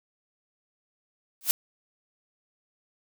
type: noise with exponential growth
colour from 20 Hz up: blue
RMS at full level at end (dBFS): -17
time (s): 1.41-1.51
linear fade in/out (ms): 0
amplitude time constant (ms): 20
effects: none